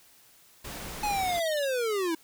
pink noise, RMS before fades -39 dBFS, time 0.64-1.4 s, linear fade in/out 10 ms
square linear sweep, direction down, 850 to 314.7 Hz, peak -27 dBFS, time 1.03-2.15 s, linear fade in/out 5 ms
sine tone bursts, 3694 Hz, A#7, 16 cents flat, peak -35 dBFS, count 7, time 1.29-1.648 s, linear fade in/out 2 ms, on 22 ms, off 34 ms
effects white hiss -58 dBFS RMS until 2.23 s

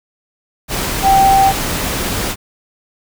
sine tone in noise, 779 Hz, G5, 11 cents flat, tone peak -7 dBFS, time 1.02-1.53 s, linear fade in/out 50 ms, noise pink, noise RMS -19 dBFS, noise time 0.68-2.36 s, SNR +9 dB, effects none

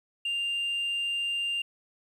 sine tone, 2794 Hz, F7, in tune, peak -25 dBFS, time 0.25-1.62 s, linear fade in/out 5 ms, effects tanh soft clip ceiling -26 dBFS + 10-bit

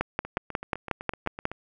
two click trains, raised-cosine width 0.5 ms, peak -10 / -21 dBFS, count 9 / 11, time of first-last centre 0.01-1.454 / 0.25-1.516 s, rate 5.54 / 7.9 Hz, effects none

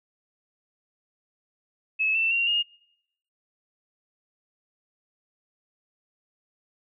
sine tone with pitch steps, 2590 / 2672 / 2757 / 2844 Hz, E7 / E7 / F7 / F7, -31 / +23 / -23 / +31 cents, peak -21 dBFS, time 1.99-2.63 s, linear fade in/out 20 ms, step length 160 ms, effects noise-tail reverb RT60 0.8 s tail -25 dB re dry

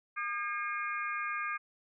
harmonic tone with a mistuned harmonic, 404.4 Hz, G#4, 46 cents flat, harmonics 3 / 4 / 5 / 6, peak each -36 / -38 / -40 / -42 dBFS, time 0.16-1.58 s, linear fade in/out 20 ms, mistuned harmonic 5, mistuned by +99 cents, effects none

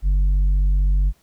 sine tone with tanh clipping, 47.78 Hz, G1, 44 cents flat, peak -15 dBFS, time 0.02-1.13 s, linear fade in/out 50 ms, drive 4 dB, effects pink hiss -60 dBFS RMS until 1.22 s

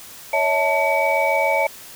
sine tone cluster, 560 / 647 / 884 / 2274 Hz, C#5 / E5 / A5 / C#7, +18 / -32 / +8 / +44 cents, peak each -21 dBFS, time 0.33-1.67 s, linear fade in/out 5 ms, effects tanh soft clip ceiling -7 dBFS + white hiss -40 dBFS RMS until 1.95 s

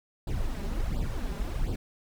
brown noise with flanger, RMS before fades -30 dBFS, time 0.27-1.76 s, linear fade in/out 5 ms, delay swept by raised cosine 0.23 to 5.03 ms, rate 1.4 Hz, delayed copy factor +0.8, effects none

